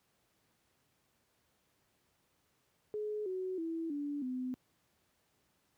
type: tone with pitch steps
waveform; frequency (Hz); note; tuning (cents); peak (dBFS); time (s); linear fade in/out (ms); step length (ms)
sine; 423 / 372.5 / 328.1 / 288.9 / 254.4; G#4 / F#4 / E4 / D4 / C4; +32 / +12 / -8 / -28 / -48; -35; 2.94-4.54; 0; 320
effects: pink hiss -75 dBFS RMS until 5.77 s + high-pass 80 Hz 12 dB/octave